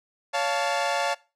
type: chord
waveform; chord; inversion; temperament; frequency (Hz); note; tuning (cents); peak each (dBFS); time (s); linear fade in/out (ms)
sawtooth; Db augmented; none; equal with one note detuned; 563.1 / 698.5 / 880; Db5 / F5 / A5; +27 / 0 / 0; -24; 0.33-1.15; 20
effects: noise-tail reverb RT60 0.3 s tail -21 dB re dry + low-pass 7000 Hz 12 dB/octave